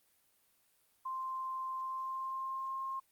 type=tone with pitch glide; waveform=sine; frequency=1046.5 to 1066.6 Hz; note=C6 to C6; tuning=0 to +33 cents; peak=-36 dBFS; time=1.05-3 s; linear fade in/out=10 ms; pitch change=+33 cents; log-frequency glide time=1.78-2.85 s; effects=white hiss -72 dBFS RMS until 3.11 s + Opus 32 kbps